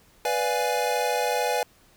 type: chord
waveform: square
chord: B diminished seventh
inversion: none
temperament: equal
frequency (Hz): 493.9 / 587.3 / 698.5 / 830.6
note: B4 / D5 / F5 / Ab5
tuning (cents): 0 / 0 / 0 / 0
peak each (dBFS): -28 / -31 / -31 / -28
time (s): 0.25-1.63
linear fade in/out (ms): 2
effects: pink hiss -58 dBFS RMS until 1.96 s

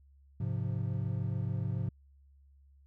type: chord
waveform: triangle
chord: F minor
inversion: first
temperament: equal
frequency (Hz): 103.83 / 130.81 / 174.61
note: Ab2 / C3 / F3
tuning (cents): 0 / 0 / 0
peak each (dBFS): -32 / -33 / -37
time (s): 0.4-1.89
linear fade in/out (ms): 5
effects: added 69 Hz sine -58 dBFS peak until 2.86 s

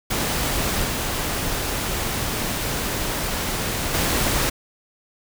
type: noise with level steps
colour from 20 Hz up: pink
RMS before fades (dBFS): -23 / -25 / -21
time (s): 0.1-4.5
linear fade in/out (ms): 10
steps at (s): 0.84 / 3.94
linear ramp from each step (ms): 2
effects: none

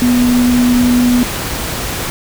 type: tone in noise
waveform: sine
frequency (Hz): 245.3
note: B3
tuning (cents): -12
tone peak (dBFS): -8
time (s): 0.02-1.23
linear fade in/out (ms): 0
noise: pink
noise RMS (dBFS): -20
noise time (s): 0-2.1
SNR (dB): +9
effects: none

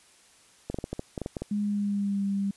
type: clicks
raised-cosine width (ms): 2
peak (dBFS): -18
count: 11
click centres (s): 0.7 / 0.744 / 0.787 / 0.841 / 0.93 / 0.994 / 1.178 / 1.217 / 1.261 / 1.368 / 1.42
type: tone with pitch glide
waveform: sine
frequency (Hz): 206.5 to 198.2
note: G#3 to G3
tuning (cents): -10 to +19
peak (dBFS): -25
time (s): 1.51-2.51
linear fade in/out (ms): 5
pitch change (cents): -71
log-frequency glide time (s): 1.61-2.24
effects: white hiss -58 dBFS RMS until 2.56 s + resampled to 24000 Hz

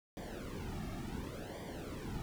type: noise with flanger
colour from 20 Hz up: brown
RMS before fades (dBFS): -43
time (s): 0.17-2.22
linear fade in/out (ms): 0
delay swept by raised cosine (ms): 0.74 to 2.04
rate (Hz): 0.69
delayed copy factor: -0.85
effects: none

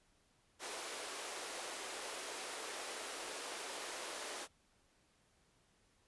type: high-pass noise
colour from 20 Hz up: pink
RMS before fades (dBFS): -45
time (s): 0.59-4.48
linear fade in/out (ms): 50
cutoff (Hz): 370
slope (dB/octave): 24
effects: pink hiss -73 dBFS RMS until 6.07 s + resampled to 24000 Hz

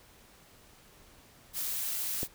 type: noise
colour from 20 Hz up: blue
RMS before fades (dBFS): -34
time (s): 1.53-2.28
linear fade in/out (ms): 50
type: click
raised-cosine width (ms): 2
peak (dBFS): -22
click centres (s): 2.231
effects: pink hiss -58 dBFS RMS until 2.34 s

